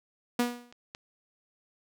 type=tone with exponential decay; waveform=sawtooth; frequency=242 Hz; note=B3; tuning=35 cents flat; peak=-18 dBFS; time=0.39-0.72 s; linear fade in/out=5 ms; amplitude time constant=71 ms
type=clicks; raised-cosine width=0.2 ms; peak=-30 / -23 dBFS; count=2; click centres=0.725 / 0.949 s
effects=none

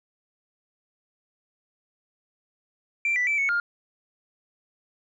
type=tone with pitch steps; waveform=sine; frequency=2353 / 1976 / 2322 / 2213 / 1409 Hz; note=D7 / B6 / D7 / C#7 / F6; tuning=+3 / 0 / -20 / -3 / +15 cents; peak=-20 dBFS; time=3.05-3.6 s; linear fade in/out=2 ms; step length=110 ms; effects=tanh soft clip ceiling -18 dBFS

